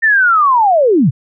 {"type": "linear sweep", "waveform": "sine", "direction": "down", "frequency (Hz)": [1831, 103], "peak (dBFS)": -7, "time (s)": [0.02, 1.11], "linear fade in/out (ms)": 20, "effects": []}